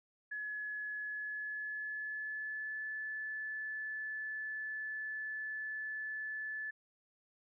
sine tone with pitch glide, 1700 to 1735.7 Hz, G#6 to A6, +40 to -24 cents, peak -38 dBFS, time 0.31-6.71 s, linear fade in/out 10 ms, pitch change +36 cents, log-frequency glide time 0.99-2.84 s, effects none

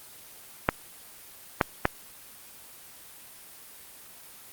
clicks, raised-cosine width 0.5 ms, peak -4 dBFS, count 3, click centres 0.689 / 1.612 / 1.854 s, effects white hiss -48 dBFS RMS until 4.52 s + Opus 24 kbps

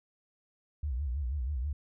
sine tone with vibrato, 67.1 Hz, C2, 44 cents sharp, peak -30 dBFS, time 0.83-1.73 s, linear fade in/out 5 ms, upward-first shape sine, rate 6.2 Hz, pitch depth 210 cents each way, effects none

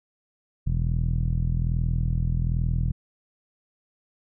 sawtooth tone with low-pass filter, 41.2 Hz, E1, in tune, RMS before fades -24 dBFS, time 0.66-2.92 s, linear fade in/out 10 ms, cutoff 140 Hz, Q 3.3, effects none

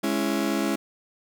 35% pulse chord, C# minor, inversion second, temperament just, 207.9 / 277.2 / 332.6 Hz, G#3 / C#4 / E4, +2 / 0 / +16 cents, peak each -26 dBFS, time 0.03-0.76 s, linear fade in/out 10 ms, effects none

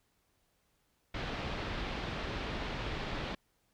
pink low-pass noise, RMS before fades -38 dBFS, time 1.14-3.35 s, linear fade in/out 5 ms, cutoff 4000 Hz, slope 24 dB/octave, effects pink hiss -75 dBFS RMS until 3.73 s

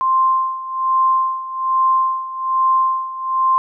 sine tone with tremolo, 1050 Hz, C6, 6 cents sharp, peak -11 dBFS, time 0.01-3.58 s, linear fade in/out 0 ms, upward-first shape sine, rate 1.2 Hz, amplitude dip 80%, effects none

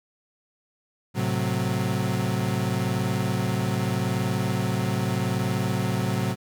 35% pulse chord, F# diminished, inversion first, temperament equal, 110 / 130.81 / 185 Hz, A2 / C3 / F#3, 0 / 0 / 0 cents, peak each -26 dBFS, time 1.14-6.36 s, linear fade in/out 50 ms, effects none

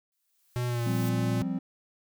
blue noise with exponential growth, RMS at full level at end -41 dBFS, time 0.12-1.09 s, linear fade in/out 1 ms, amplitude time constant 210 ms
square tone with pitch glide, 122.7 to 117.36 Hz, B2 to A#2, -11 to +12 cents, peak -28 dBFS, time 0.56-1.42 s, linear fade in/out 0 ms, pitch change -77 cents, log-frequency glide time 0.67-0.83 s
triangle chord, F suspended second, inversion none, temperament equal, 174.61 / 196 / 261.6 Hz, F3 / G3 / C4, 0 / 0 / 0 cents, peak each -31 / -31 / -30 dBFS, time 0.86-1.59 s, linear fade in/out 5 ms
effects none

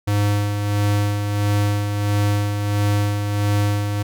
square tone with tremolo, 102.8 Hz, G#2, 17 cents flat, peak -16 dBFS, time 0.07-4.03 s, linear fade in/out 10 ms, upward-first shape sine, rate 1.5 Hz, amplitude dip 45%, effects none

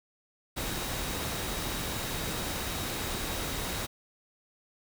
sine tone in noise, 3800 Hz, A#7, 33 cents sharp, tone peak -45 dBFS, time 0.56-3.87 s, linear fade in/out 20 ms, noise pink, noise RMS -34 dBFS, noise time 0.56-3.87 s, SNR -14 dB, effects none

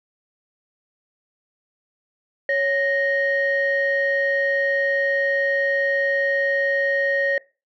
sine tone pair together, 554.4 / 1864.8 Hz, C#5 / A#6, 0 / 0 cents, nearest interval octave + major sixth, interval 2100 cents, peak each -20 dBFS, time 2.49-7.38 s, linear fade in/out 2 ms, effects noise-tail reverb RT60 0.3 s tail -21 dB re dry + tanh soft clip ceiling -12 dBFS

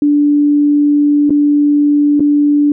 sine tone with dropouts, 291.9 Hz, D4, 10 cents flat, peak -7 dBFS, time 0.02-2.72 s, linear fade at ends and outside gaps 2 ms, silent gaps 1.296-1.305 / 2.196-2.204 s, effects none

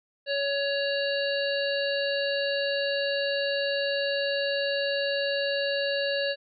harmonic tone, 560 Hz, C#5, 18 cents sharp, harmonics 1 / 3 / 5 / 7 / 8, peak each -27 / -32 / -34 / -35 / -36 dBFS, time 0.26-6.36 s, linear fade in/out 50 ms, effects none

